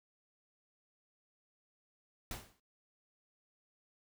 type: noise with exponential decay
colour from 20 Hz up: pink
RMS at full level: -40 dBFS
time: 2.31-2.6 s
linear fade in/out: 2 ms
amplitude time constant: 62 ms
effects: noise-tail reverb RT60 0.1 s tail -21 dB re dry